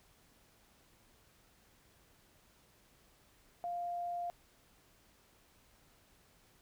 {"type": "tone", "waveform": "sine", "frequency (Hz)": 699, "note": "F5", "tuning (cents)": 1, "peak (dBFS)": -36, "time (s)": [3.64, 4.3], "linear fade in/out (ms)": 0, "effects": ["pink hiss -67 dBFS RMS until 6.61 s"]}